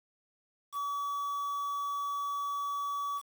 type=tone with quantisation; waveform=triangle; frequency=1140 Hz; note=C#6; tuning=48 cents sharp; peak=-30 dBFS; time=0.72-3.22 s; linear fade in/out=50 ms; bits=8; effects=none